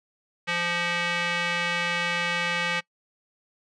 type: tone with band-pass filter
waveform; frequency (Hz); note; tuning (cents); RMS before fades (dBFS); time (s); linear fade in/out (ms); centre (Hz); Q
square; 173.2; F3; -14; -27; 0.47-2.81; 20; 2300; 1.7
effects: noise-tail reverb RT60 0.1 s tail -23 dB re dry + resampled to 22050 Hz